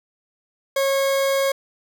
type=tone; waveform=40% pulse; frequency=546 Hz; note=C#5; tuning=26 cents flat; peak=-17 dBFS; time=0.76-1.52 s; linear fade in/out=5 ms; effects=none